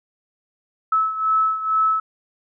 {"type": "beating tone pair", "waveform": "sine", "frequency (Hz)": [1300, 1302.2], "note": ["E6", "E6"], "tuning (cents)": [-24, -22], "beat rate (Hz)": 2.2, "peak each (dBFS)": [-18, -23], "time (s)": [0.92, 2], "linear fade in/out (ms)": 5, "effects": []}